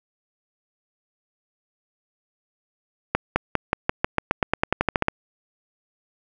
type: accelerating click train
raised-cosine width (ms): 0.5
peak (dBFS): -3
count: 17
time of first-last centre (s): 3.15-5.084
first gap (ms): 210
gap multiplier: 0.92
effects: none